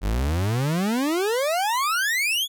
40% pulse exponential sweep, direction up, 46.25 to 3501 Hz, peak -20 dBFS, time 0.01-2.48 s, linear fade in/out 50 ms, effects none

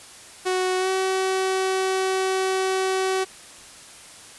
sawtooth tone with pitch glide, 370.1 to 378.8 Hz, F#4 to F#4, 0 to +41 cents, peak -17 dBFS, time 0.45-3.25 s, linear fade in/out 20 ms, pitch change +41 cents, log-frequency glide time 0.78-0.89 s, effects white hiss -44 dBFS RMS until 4.38 s + resampled to 24000 Hz

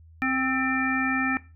harmonic tone with a mistuned harmonic, 262.7 Hz, C4, 7 cents sharp, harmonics 1 / 3 / 5 / 7 / 9, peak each -26 / -33 / -30 / -28 / -29 dBFS, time 0.22-1.37 s, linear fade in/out 0 ms, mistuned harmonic 7, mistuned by -39 cents, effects noise-tail reverb RT60 0.3 s tail -19 dB re dry + added 81 Hz sine -48 dBFS peak until 1.55 s

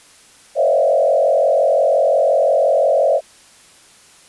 sine tone with frequency modulation, 600 Hz, D5, 37 cents sharp, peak -11 dBFS, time 0.55-3.21 s, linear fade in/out 50 ms, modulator 45.7 Hz, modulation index 1.8, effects white hiss -47 dBFS RMS until 4.28 s + resampled to 24000 Hz

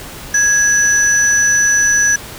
sine tone pair together, 1661.2 / 5954 Hz, G#6 / F#8, 0 / +10 cents, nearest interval octave + minor seventh, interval 2210 cents, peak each -11 dBFS, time 0.34-2.16 s, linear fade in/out 5 ms, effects tanh soft clip ceiling -4 dBFS + pink hiss -31 dBFS RMS until 2.38 s

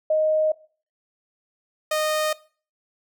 sine / sawtooth tone pair in turn, 622.3 / 616.9 Hz, D#5 / D#5, 0 / -15 cents, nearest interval unison, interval 15 cents, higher first, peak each -17 dBFS, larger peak neither, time 0.1-0.52 / 1.91-2.33 s, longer neither, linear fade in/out 5 ms, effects noise-tail reverb RT60 0.4 s tail -20 dB re dry

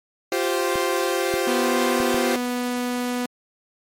sawtooth chord, F suspended second, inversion none, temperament equal with one note detuned, 349.2 / 388.4 / 523.3 Hz, F4 / G4 / C5, 0 / -16 / 0 cents, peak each -21 dBFS, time 0.32-2.36 s, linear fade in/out 2 ms
clicks, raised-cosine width 2 ms, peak -17 dBFS, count 4, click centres 0.757 / 1.34 / 2.003 / 2.144 s
sawtooth tone, 246.3 Hz, B3, 5 cents flat, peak -19 dBFS, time 1.47-3.26 s, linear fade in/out 5 ms
effects MP3 64 kbps

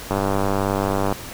click train, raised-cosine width 1 ms, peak -7 dBFS, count 101, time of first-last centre 0.11-1.125 s, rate 98.5 Hz, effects pink hiss -35 dBFS RMS until 1.33 s

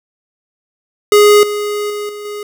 square tone with level steps, 415.3 Hz, G#4, in tune, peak -5 / -17 / -20 / -26 / -23 dBFS, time 1.12-2.43 s, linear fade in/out 2 ms, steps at 1.43 / 1.9 / 2.09 / 2.25 s, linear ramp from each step 2 ms, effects none

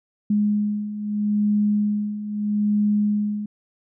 sine beating tone pair, 207.7 / 208.48 Hz, G#3 / G#3, 0 / +7 cents, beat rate 0.78 Hz, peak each -25 / -20 dBFS, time 0.3-3.46 s, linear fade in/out 5 ms, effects none

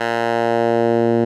10% pulse tone with band-pass filter sweep, 116.54 Hz, A#2, in tune, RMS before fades -17 dBFS, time 0-1.25 s, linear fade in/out 10 ms, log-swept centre 1300 to 300 Hz, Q 0.99, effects none

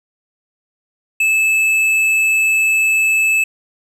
sine tone with tanh clipping, 2614 Hz, E7, 15 cents flat, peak -13 dBFS, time 1.2-3.44 s, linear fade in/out 5 ms, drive 9 dB, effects none

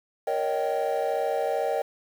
triangle chord, Eb dominant seventh, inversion second, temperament just, 466.7 / 560 / 622.3 / 777.8 Hz, Bb4 / Db5 / Eb5 / G5, +2 / +18 / 0 / -14 cents, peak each -27 dBFS, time 0.27-1.82 s, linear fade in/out 5 ms, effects tanh soft clip ceiling -15 dBFS + 8-bit

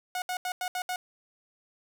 sawtooth tone bursts at uneven times, 730 Hz, F#5, 24 cents flat, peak -26 dBFS, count 6, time 0.15-0.22 / 0.29-0.37 / 0.45-0.52 / 0.61-0.68 / 0.75-0.82 / 0.89-0.96 s, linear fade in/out 2 ms, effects none

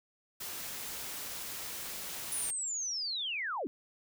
white noise, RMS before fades -41 dBFS, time 0.4-2.51 s, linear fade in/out 10 ms
sine linear sweep, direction down, 9956 to 226.3 Hz, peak -33 dBFS, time 2.32-3.67 s, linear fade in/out 0 ms
effects none

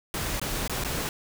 pink noise with dropouts, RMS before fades -30 dBFS, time 0.14-1.09 s, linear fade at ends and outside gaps 1 ms, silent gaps 0.397-0.415 / 0.677-0.696 / 0.838-0.847 s, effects none

